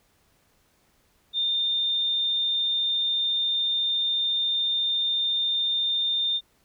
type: tone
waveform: sine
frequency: 3617 Hz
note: A7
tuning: 47 cents sharp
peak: -22 dBFS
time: 1.33-6.41 s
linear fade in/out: 50 ms
effects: pink hiss -65 dBFS RMS until 6.64 s